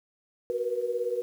sine tone cluster, 371.2 / 470.1 / 487.5 Hz, F#4 / A#4 / B4, +6 / +15 / -23 cents, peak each -35 / -32 / -29 dBFS, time 0.5-1.22 s, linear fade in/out 0 ms, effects 9-bit

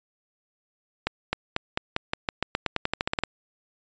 accelerating click train, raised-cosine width 0.3 ms, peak -8 dBFS, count 18, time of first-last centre 1.07-3.236 s, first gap 260 ms, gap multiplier 0.9, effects resampled to 16000 Hz

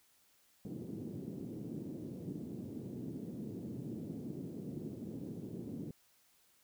white band-pass noise, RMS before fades -44 dBFS, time 0.65-5.91 s, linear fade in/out 2 ms, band 120 to 320 Hz, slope 24 dB/octave, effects white hiss -70 dBFS RMS until 6.63 s

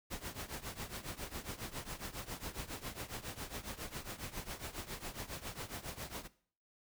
pink noise with tremolo, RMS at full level -41 dBFS, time 0.1-6.28 s, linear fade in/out 20 ms, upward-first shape triangle, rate 7.3 Hz, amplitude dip 90%, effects noise-tail reverb RT60 0.5 s tail -18 dB re dry

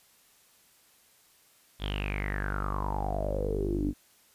sawtooth tone with low-pass filter sweep, 49.82 Hz, G1, 29 cents sharp, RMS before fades -31 dBFS, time 1.79-3.94 s, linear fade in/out 50 ms, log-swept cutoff 3500 to 270 Hz, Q 10, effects white hiss -62 dBFS RMS until 4.34 s + resampled to 32000 Hz

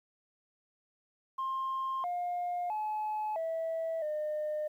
sine tone with pitch steps, 1060 / 709 / 855 / 653 / 607 Hz, C6 / F5 / A5 / E5 / D#5, +22 / +26 / -50 / -17 / -43 cents, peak -30 dBFS, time 1.38-4.68 s, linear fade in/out 10 ms, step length 660 ms, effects tanh soft clip ceiling -29 dBFS + 11-bit

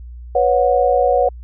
sine chord, B suspended second, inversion none, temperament equal with one note detuned, 493.9 / 554.4 / 729.8 Hz, B4 / C#5 / F#5, 0 / 0 / -24 cents, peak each -16 dBFS, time 0.35-1.29 s, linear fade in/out 5 ms, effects added 60 Hz sine -31 dBFS peak until 1.43 s

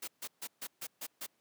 white noise bursts, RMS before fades -41 dBFS, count 7, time 0.02-1.266 s, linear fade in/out 10 ms, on 58 ms, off 140 ms, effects pink hiss -75 dBFS RMS until 1.4 s + high-pass 200 Hz 12 dB/octave

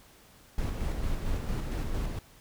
brown noise with tremolo, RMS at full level -30 dBFS, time 0.58-2.19 s, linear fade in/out 2 ms, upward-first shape square, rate 4.4 Hz, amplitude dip 30%, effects pink hiss -57 dBFS RMS until 2.4 s

